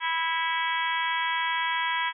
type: harmonic tone with a mistuned harmonic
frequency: 327.8 Hz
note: E4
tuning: 10 cents flat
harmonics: 3 / 4 / 5 / 6 / 7 / 8 / 9 / 10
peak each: -28 / -39 / -32 / -32 / -34 / -40 / -43 / -34 dBFS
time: 0-2.13 s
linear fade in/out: 50 ms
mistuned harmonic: 7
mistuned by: -27 cents
effects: none